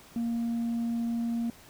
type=tone; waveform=sine; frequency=233.1 Hz; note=A#3; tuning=in tune; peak=-25 dBFS; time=0.16-1.5 s; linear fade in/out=2 ms; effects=tanh soft clip ceiling -26 dBFS + pink hiss -53 dBFS RMS until 1.69 s